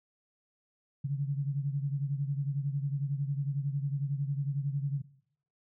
sine beating tone pair, 138.59 / 149.59 Hz, C#3 / D3, 0 / +32 cents, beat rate 11 Hz, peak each -30 / -36 dBFS, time 1.04-5.02 s, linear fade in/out 10 ms, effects noise-tail reverb RT60 0.6 s tail -17 dB re dry

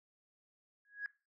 sine tone with exponential growth, 1661.2 Hz, G#6, in tune, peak -33 dBFS, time 0.85-1.06 s, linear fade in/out 1 ms, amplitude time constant 44 ms, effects noise-tail reverb RT60 0.3 s tail -19 dB re dry + tanh soft clip ceiling -31 dBFS

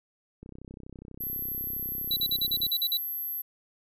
click train, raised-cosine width 3 ms, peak -31 dBFS, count 73, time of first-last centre 0.43-2.666 s, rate 32.2 Hz
sine tone, 12230 Hz, G9, 44 cents flat, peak -31 dBFS, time 1.2-3.42 s, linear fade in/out 10 ms
square tone bursts, 3946 Hz, B7, 2 cents flat, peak -25 dBFS, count 9, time 2.11-2.971 s, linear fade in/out 2 ms, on 53 ms, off 48 ms
effects none

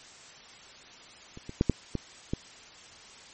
clicks, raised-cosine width 3 ms, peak -30 / -25 / -9 / -9 / -16 / -15 dBFS, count 6, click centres 1.374 / 1.494 / 1.611 / 1.697 / 1.953 / 2.335 s, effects white hiss -50 dBFS RMS until 3.33 s + MP3 32 kbps

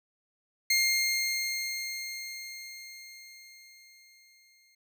20% pulse tone with exponential decay, 2121 Hz, C7, 23 cents sharp, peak -17 dBFS, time 0.7-4.75 s, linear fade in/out 5 ms, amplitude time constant 880 ms, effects none

